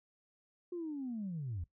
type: linear sweep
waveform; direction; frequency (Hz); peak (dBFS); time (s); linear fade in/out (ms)
sine; down; 360.9 to 76.4; -36; 0.72-1.64; 5
effects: noise-tail reverb RT60 0.1 s tail -17 dB re dry + tanh soft clip ceiling -33 dBFS